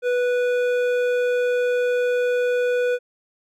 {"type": "tone with hard clipping", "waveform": "triangle", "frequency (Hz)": 492.2, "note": "B4", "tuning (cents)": -6, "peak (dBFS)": -20, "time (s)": [0.02, 2.99], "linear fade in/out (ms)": 50, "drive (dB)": 14, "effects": []}